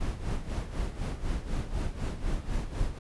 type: noise with tremolo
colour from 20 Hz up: brown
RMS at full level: -29 dBFS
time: 0-2.99 s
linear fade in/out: 10 ms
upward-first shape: sine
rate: 4 Hz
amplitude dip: 70%
effects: resampled to 24000 Hz